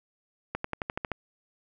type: accelerating click train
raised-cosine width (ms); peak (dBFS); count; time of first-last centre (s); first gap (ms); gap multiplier
0.5; -15; 8; 0.55-1.117; 94; 0.95
effects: none